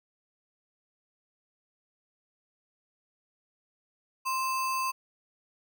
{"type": "tone with sample-and-hold", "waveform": "sine", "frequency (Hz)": 1046.5, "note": "C6", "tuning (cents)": 0, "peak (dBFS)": -27, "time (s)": [4.25, 4.92], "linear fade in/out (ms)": 20, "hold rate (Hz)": 3675, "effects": []}